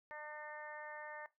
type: harmonic tone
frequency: 301.4 Hz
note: D4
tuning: 45 cents sharp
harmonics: 2 / 3 / 4 / 5 / 6 / 7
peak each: -52 / -50 / -57 / -59 / -51 / -61 dBFS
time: 0.11-1.26 s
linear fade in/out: 0 ms
effects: noise-tail reverb RT60 0.2 s tail -18 dB re dry